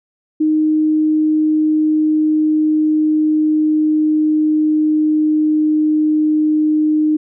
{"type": "tone with pitch glide", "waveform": "sine", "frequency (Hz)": [309.6, 306.8], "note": ["D#4", "D#4"], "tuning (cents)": [-9, -24], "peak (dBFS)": -11, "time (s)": [0.4, 7.17], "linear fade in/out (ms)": 10, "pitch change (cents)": -15, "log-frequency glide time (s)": [0.53, 6], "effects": []}